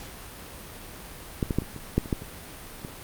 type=clicks; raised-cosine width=3 ms; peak=-11 / -13 / -9 / -22 / -24 / -7 / -25 / -11 / -25 / -23 dBFS; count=10; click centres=1.428 / 1.508 / 1.586 / 1.621 / 1.763 / 1.98 / 2.058 / 2.128 / 2.221 / 2.849 s; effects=pink hiss -42 dBFS RMS until 3.03 s + Opus 48 kbps